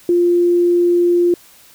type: tone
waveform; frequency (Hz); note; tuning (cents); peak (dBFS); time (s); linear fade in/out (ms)
sine; 349.2; F4; 0; -10; 0.09-1.34; 2
effects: white hiss -46 dBFS RMS until 1.74 s